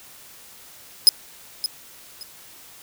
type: tone with echo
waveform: sawtooth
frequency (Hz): 5070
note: D#8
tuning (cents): +32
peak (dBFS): -5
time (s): 1.07-1.09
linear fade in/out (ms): 0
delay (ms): 570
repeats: 2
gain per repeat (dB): -13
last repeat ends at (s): 2.23
effects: white hiss -46 dBFS RMS until 2.82 s

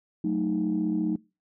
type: chord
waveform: sine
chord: D# diminished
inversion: first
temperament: equal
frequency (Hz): 185 / 220 / 311.1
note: F#3 / A3 / D#4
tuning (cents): 0 / 0 / 0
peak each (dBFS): -28 / -29 / -26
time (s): 0.24-1.16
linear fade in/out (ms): 5
effects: noise-tail reverb RT60 0.3 s tail -25 dB re dry + tanh soft clip ceiling -17 dBFS

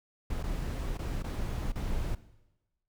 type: noise with dropouts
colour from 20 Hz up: brown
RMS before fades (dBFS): -33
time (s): 0.3-2.15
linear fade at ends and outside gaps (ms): 5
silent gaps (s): 0.429-0.437 / 0.974-0.989 / 1.225-1.241 / 1.721-1.755
effects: noise-tail reverb RT60 1.0 s tail -17 dB re dry

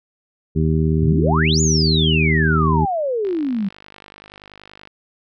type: harmonic tone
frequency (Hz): 78.8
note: D#2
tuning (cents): +23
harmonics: 1 / 2 / 3 / 4 / 5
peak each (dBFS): -20 / -17 / -23 / -27 / -24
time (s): 0.55-2.86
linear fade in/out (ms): 20
type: exponential two-way sweep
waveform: sine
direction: up then down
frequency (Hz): 87.31 to 7080 to 186.4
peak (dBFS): -18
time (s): 1.02-3.69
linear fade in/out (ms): 10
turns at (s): 1.61
type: click train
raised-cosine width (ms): 0.3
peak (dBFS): -24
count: 83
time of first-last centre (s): 3.25-4.874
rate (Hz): 50.5
effects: none

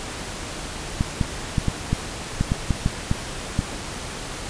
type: clicks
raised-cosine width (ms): 5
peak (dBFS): -7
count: 11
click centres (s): 1.009 / 1.212 / 1.582 / 1.683 / 1.93 / 2.41 / 2.519 / 2.707 / 2.861 / 3.114 / 3.591
effects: pink hiss -32 dBFS RMS until 4.49 s + resampled to 22050 Hz

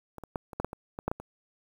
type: clicks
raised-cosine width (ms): 1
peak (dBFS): -27 / -27 / -17 / -28 / -16 / -16 / -24 / -22 / -14 / -16 / -26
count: 11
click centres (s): 0.183 / 0.237 / 0.358 / 0.532 / 0.6 / 0.646 / 0.731 / 0.989 / 1.08 / 1.115 / 1.2
effects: 8-bit

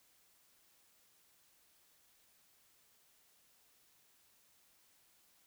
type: silence
effects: white hiss -70 dBFS RMS until 5.46 s

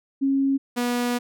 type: tone pair in turn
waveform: sine / sawtooth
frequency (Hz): 272.8 / 243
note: C#4 / B3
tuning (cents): -28 / -28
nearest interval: major second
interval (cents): 200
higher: first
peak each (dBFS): -18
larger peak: neither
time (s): 0.21-0.58 / 0.76-1.19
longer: second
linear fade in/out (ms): 20
effects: none

